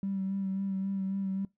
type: tone with vibrato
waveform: triangle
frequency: 193.8 Hz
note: G3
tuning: 20 cents flat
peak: -26 dBFS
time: 0.03-1.45 s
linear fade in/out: 2 ms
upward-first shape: sine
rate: 3.7 Hz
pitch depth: 25 cents each way
effects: noise-tail reverb RT60 0.2 s tail -26 dB re dry + tanh soft clip ceiling -27 dBFS